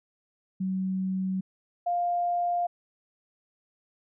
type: tone pair in turn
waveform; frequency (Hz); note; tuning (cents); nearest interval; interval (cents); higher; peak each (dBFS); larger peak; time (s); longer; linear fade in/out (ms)
sine; 188.5 / 701.1; F#3 / F5; +32 / +7; octave + major seventh; 2275; second; -26 / -24; second; 0.6-1.41 / 1.86-2.67; neither; 10
effects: none